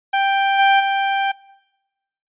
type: tone with level steps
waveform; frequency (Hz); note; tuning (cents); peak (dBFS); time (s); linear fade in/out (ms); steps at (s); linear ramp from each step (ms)
sawtooth; 786; G5; +4; -11 / -7 / -13; 0.13-1.32; 10; 0.58 / 0.79; 20
effects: noise-tail reverb RT60 1.0 s tail -22 dB re dry + resampled to 8000 Hz